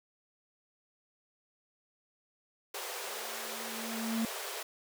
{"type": "high-pass noise", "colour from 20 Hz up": "pink", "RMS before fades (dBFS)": -40, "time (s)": [2.74, 4.63], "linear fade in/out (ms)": 5, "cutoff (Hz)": 370, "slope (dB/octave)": 96}
{"type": "tone with exponential growth", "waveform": "triangle", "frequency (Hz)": 226, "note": "A3", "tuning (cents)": 47, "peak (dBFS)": -26, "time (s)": [3.05, 4.25], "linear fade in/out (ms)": 0, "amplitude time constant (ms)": 260}
{"effects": []}